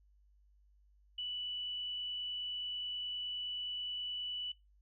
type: tone with frequency modulation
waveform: sine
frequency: 2965 Hz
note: F#7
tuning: 3 cents sharp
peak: -37 dBFS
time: 1.18-4.52 s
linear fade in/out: 5 ms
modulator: 49.5 Hz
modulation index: 0.34
effects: noise-tail reverb RT60 0.2 s tail -21 dB re dry + added 50 Hz sine -64 dBFS peak until 4.81 s